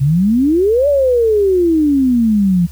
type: exponential two-way sweep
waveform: sine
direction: up then down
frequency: 130 to 587.3 to 168.4 Hz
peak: -9 dBFS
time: 0-2.67 s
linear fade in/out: 20 ms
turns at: 0.88 s
effects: added 72 Hz sine -30 dBFS peak until 2.71 s + white hiss -45 dBFS RMS until 2.71 s